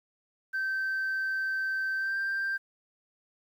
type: tone with pitch glide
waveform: sine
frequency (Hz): 1551 to 1578.1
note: G6 to G6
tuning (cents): -19 to +11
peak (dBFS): -26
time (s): 0.53-2.58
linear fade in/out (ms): 20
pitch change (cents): +30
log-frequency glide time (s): 1.96-2.16
effects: tanh soft clip ceiling -26 dBFS + 10-bit